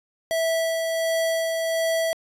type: tone with tremolo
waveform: square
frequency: 655 Hz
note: E5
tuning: 11 cents flat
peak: -21 dBFS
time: 0.31-2.13 s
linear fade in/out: 0 ms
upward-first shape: sine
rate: 1.4 Hz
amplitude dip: 30%
effects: resampled to 32000 Hz